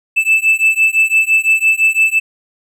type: beating tone pair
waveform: triangle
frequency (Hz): 2632 / 2637.9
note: E7 / E7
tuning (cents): -3 / +1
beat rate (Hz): 5.9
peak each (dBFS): -11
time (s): 0.16-2.2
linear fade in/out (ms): 20
effects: none